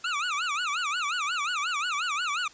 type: tone with vibrato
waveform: 25% pulse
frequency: 1297 Hz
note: E6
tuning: 28 cents flat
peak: -23 dBFS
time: 0.04-2.48 s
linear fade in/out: 5 ms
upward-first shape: sine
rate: 5.6 Hz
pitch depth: 230 cents each way
effects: white hiss -52 dBFS RMS until 2.53 s + resampled to 16000 Hz